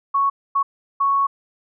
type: tone bursts at uneven times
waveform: sine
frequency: 1108.7 Hz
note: C#6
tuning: in tune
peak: -15 dBFS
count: 3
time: 0.14-0.3 / 0.55-0.63 / 1-1.27 s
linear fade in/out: 10 ms
effects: none